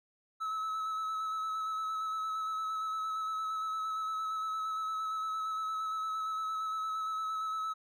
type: tone with vibrato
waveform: triangle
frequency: 1296 Hz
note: E6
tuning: 30 cents flat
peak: -31 dBFS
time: 0.4-7.74 s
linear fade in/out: 20 ms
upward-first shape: square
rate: 8.7 Hz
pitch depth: 17 cents each way
effects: none